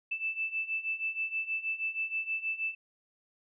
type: beating tone pair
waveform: sine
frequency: 2637 / 2643.3 Hz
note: E7 / E7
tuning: 0 / +4 cents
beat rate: 6.3 Hz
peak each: -36 / -33 dBFS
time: 0.11-2.75 s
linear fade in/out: 10 ms
effects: none